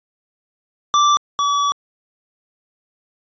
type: tone pair in turn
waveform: square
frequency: 1172 / 1143.9 Hz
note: D6 / D6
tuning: -4 / -46 cents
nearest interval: unison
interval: 42 cents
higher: first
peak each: -12 / -16 dBFS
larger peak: first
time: 0.94-1.17 / 1.39-1.72 s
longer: second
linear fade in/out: 0 ms
effects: resampled to 16000 Hz